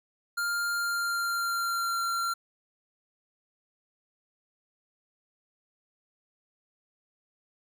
square tone with pitch glide, 1400 to 1372.8 Hz, F6 to F6, +4 to -30 cents, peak -28 dBFS, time 0.37-2.34 s, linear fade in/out 10 ms, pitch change -34 cents, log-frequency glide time 0.73-2.02 s, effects none

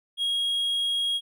triangle tone, 3284 Hz, G#7, 20 cents flat, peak -22 dBFS, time 0.17-1.21 s, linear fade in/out 50 ms, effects none

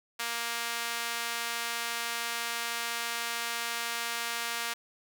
sawtooth tone with high-pass filter, 233.9 Hz, A#3, 6 cents sharp, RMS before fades -34 dBFS, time 0.19-4.74 s, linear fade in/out 10 ms, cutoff 1400 Hz, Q 0.73, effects none

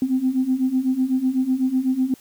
sine beating tone pair, 254.5 / 262.5 Hz, C4 / C4, -48 / +6 cents, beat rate 8 Hz, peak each -22 / -19 dBFS, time 0.02-2.14 s, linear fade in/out 2 ms, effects tanh soft clip ceiling -10 dBFS + white hiss -51 dBFS RMS until 2.2 s

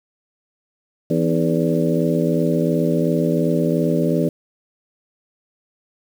harmonic tone with a mistuned harmonic, 82.8 Hz, E2, 8 cents sharp, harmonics 2 / 3 / 4 / 5 / 6 / 7, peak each -20 / -22 / -23 / -24 / -25 / -25 dBFS, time 1.1-4.29 s, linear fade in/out 5 ms, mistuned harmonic 4, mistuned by -82 cents, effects 7-bit

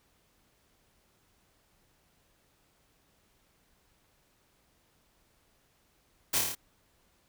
white noise with echo, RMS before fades -28 dBFS, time 6.33-6.39 s, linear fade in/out 10 ms, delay 27 ms, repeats 6, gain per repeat -2 dB, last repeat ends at 6.552 s, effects pink hiss -69 dBFS RMS until 7.28 s

